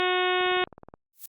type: harmonic tone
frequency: 364.8 Hz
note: F#4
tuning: 24 cents flat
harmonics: 1 / 2 / 3 / 4 / 5 / 6 / 7 / 8 / 9 / 10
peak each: -26 / -29 / -31 / -32 / -33 / -34 / -34 / -35 / -36 / -36 dBFS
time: 0-0.64 s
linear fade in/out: 0 ms
type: click train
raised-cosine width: 1 ms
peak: -30 dBFS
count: 11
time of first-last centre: 0.41-0.939 s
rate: 18.9 Hz
type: noise with exponential growth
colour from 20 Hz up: violet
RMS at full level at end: -33 dBFS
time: 1.13-1.26 s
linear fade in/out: 5 ms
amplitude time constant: 27 ms
effects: Opus 48 kbps